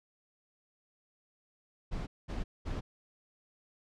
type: noise bursts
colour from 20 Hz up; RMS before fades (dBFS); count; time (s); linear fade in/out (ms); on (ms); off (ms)
brown; -36; 3; 1.91-2.81; 20; 160; 210
effects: low-pass 6000 Hz 12 dB/octave